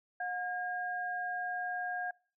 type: tone pair together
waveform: sine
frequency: 722.5 / 1622 Hz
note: F#5 / G#6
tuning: -41 / -41 cents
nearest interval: octave + major second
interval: 1400 cents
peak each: -36 / -37 dBFS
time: 0.2-2.11 s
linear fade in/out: 5 ms
effects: noise-tail reverb RT60 0.4 s tail -25 dB re dry